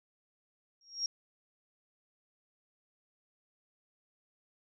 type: tone with exponential growth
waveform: sine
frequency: 5588 Hz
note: F8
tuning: in tune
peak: -27 dBFS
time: 0.81-1.06 s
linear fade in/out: 2 ms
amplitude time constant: 53 ms
effects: none